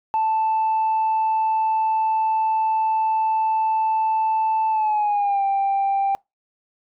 sine tone with pitch glide, 880 to 788.5 Hz, A5 to G5, 0 to +10 cents, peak -16 dBFS, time 0.14-6.15 s, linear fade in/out 0 ms, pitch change -190 cents, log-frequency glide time 4.7-5.43 s, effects noise-tail reverb RT60 0.2 s tail -25 dB re dry + tanh soft clip ceiling -15 dBFS

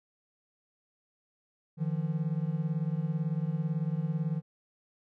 triangle beating tone pair, 152 / 170 Hz, D#3 / F3, -40 / -46 cents, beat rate 18 Hz, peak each -29 / -30 dBFS, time 1.77-4.42 s, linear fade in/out 50 ms, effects none

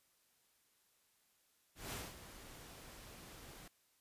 pink noise with ADSR envelope, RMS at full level -43 dBFS, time 1.75-3.68 s, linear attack 170 ms, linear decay 220 ms, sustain -12 dB, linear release 4 ms, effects white hiss -75 dBFS RMS until 4 s + resampled to 32000 Hz

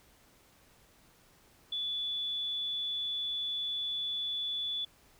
sine tone, 3450 Hz, A7, 35 cents flat, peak -32 dBFS, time 1.72-4.85 s, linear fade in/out 5 ms, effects pink hiss -63 dBFS RMS until 5.19 s

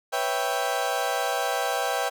30% pulse chord, C# half-diminished seventh, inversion third, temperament equal, 493.9 / 554.4 / 659.3 / 784 Hz, B4 / C#5 / E5 / G5, 0 / 0 / 0 / 0 cents, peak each -29 / -29 / -28 / -25 dBFS, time 0.12-2.1 s, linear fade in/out 20 ms, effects none

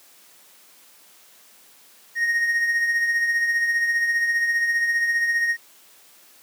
triangle tone with tremolo, 1864.7 Hz, A#6, in tune, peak -15 dBFS, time 2.15-5.57 s, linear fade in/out 50 ms, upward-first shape triangle, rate 15 Hz, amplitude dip 50%, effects white hiss -52 dBFS RMS until 6.42 s + high-pass 200 Hz 12 dB/octave

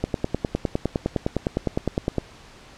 click train, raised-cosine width 2 ms, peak -8 dBFS, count 22, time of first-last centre 0.04-2.183 s, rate 9.8 Hz, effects pink hiss -47 dBFS RMS until 2.77 s + low-pass 6000 Hz 12 dB/octave

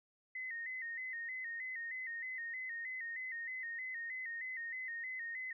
sine tone with vibrato, 1940 Hz, B6, 31 cents flat, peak -40 dBFS, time 0.35-5.53 s, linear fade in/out 5 ms, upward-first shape square, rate 3.2 Hz, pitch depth 81 cents each way, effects none

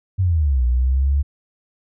sine exponential two-way sweep, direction down then up, 98 to 60.1 to 72 Hz, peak -14 dBFS, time 0.18-1.23 s, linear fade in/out 20 ms, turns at 0.65 s, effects none

